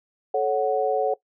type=chord; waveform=sine; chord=F# minor; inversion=first; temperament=equal with one note detuned; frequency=434.9 / 554.4 / 740 Hz; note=A4 / C#5 / F#5; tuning=-20 / 0 / 0 cents; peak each=-24 dBFS; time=0.34-1.14 s; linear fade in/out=5 ms; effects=noise-tail reverb RT60 0.1 s tail -19 dB re dry